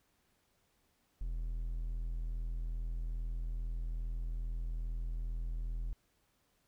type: tone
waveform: triangle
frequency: 41.2 Hz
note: E1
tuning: in tune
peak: -33 dBFS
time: 1.21-5.93 s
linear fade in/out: 0 ms
effects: pink hiss -75 dBFS RMS until 6.67 s